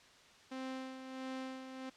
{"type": "tone with tremolo", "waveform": "sawtooth", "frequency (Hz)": 261.6, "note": "C4", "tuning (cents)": 0, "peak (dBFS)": -36, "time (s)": [0.51, 1.9], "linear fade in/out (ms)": 10, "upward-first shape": "sine", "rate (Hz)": 1.5, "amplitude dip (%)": 55, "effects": ["white hiss -61 dBFS RMS until 1.96 s", "low-pass 5000 Hz 12 dB/octave"]}